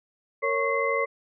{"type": "tone cluster", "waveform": "sine", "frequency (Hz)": [460.5, 553, 1102, 2061], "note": ["A#4", "C#5", "C#6", "C7"], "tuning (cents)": [-21, -4, -11, -27], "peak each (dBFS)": -28, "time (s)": [0.42, 1.06], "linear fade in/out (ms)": 20, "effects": []}